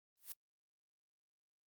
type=noise with exponential growth; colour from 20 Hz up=blue; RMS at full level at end=-42 dBFS; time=0.17-0.32 s; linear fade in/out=0 ms; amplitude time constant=31 ms; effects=noise-tail reverb RT60 0.1 s tail -26 dB re dry + Opus 32 kbps

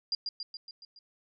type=tone with echo; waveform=sine; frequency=4800 Hz; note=D8; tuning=37 cents sharp; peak=-27 dBFS; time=0.12-0.15 s; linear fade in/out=2 ms; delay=140 ms; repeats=6; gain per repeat=-4 dB; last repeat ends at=0.99 s; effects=none

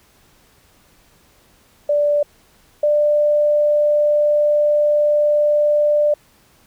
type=tone pair in turn; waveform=sine; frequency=586 / 593.2 Hz; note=D5 / D5; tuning=-4 / +17 cents; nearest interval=unison; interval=21 cents; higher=second; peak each=-13 / -12 dBFS; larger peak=second; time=1.89-2.23 / 2.83-6.14 s; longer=second; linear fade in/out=5 ms; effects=pink hiss -54 dBFS RMS until 6.66 s

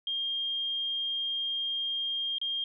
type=tone with dropouts; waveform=sine; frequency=3215 Hz; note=G7; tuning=43 cents sharp; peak=-29 dBFS; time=0.07-2.64 s; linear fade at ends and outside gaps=2 ms; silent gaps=2.384-2.414 s; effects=none

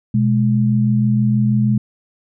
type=tone pair together; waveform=sine; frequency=124 / 210.3 Hz; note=B2 / G#3; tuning=+7 / +22 cents; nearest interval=major sixth; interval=915 cents; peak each=-15 dBFS; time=0.14-1.78 s; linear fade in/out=5 ms; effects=none

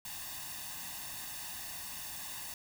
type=noise with comb filter; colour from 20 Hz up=white; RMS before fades=-43 dBFS; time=0.05-2.54 s; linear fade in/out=2 ms; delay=1.1 ms; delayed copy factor=+0.75; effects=none

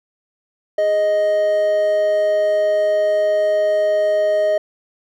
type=tone pair together; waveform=triangle; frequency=415.3 / 623.2 Hz; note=G#4 / D#5; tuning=0 / +3 cents; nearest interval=perfect fifth; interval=703 cents; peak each=-24 / -12 dBFS; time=0.78-4.58 s; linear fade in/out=5 ms; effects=none

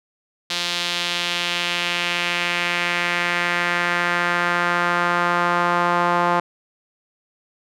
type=tone with band-pass filter sweep; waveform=sawtooth; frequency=174.61 Hz; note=F3; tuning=in tune; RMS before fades=-21 dBFS; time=0.5-6.4 s; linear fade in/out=5 ms; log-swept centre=3900 to 1000 Hz; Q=1.9; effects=none

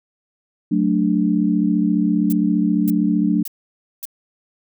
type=chord; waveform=sine; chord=D major; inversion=first; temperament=equal; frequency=185 / 220 / 293.7 Hz; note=F#3 / A3 / D4; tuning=0 / 0 / 0 cents; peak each=-19 dBFS; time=0.71-3.43 s; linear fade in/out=10 ms
type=noise bursts; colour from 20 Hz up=violet; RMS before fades=-29 dBFS; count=4; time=2.3-4.054 s; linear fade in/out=2 ms; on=26 ms; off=550 ms
effects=none

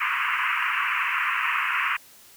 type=band-pass noise; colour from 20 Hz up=pink; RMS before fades=-25 dBFS; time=0-1.97 s; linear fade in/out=10 ms; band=1000 to 2800 Hz; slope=96 dB/octave; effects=white hiss -51 dBFS RMS until 2.36 s

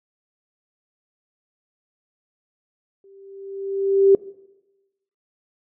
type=tone with exponential growth; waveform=sine; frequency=392 Hz; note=G4; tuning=in tune; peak=-8 dBFS; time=3.04-4.15 s; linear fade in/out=2 ms; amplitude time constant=240 ms; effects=noise-tail reverb RT60 1.0 s tail -20 dB re dry

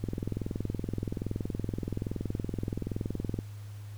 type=click train; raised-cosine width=3 ms; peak=-19 dBFS; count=72; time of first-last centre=0.04-3.389 s; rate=21.2 Hz; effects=added 103 Hz sine -40 dBFS peak until 3.97 s + pink hiss -57 dBFS RMS until 3.97 s

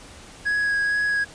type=tone with vibrato; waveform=triangle; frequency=1661 Hz; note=G#6; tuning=in tune; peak=-18 dBFS; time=0.45-1.25 s; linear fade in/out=20 ms; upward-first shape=sine; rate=2.2 Hz; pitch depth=12 cents each way; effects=pink hiss -44 dBFS RMS until 1.34 s + resampled to 22050 Hz

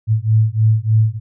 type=beating tone pair; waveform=sine; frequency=108.3 / 111.6 Hz; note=A2 / A2; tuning=-27 / +25 cents; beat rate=3.3 Hz; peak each=-14 dBFS; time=0.07-1.2 s; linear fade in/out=50 ms; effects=none

